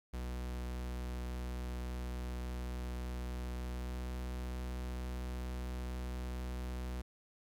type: tone with pitch glide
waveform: 45% pulse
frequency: 61.74 to 62.21 Hz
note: B1 to B1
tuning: 0 to +13 cents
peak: -38 dBFS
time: 0.13-7.02 s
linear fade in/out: 10 ms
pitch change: +13 cents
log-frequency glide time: 3.74-3.95 s
effects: 12-bit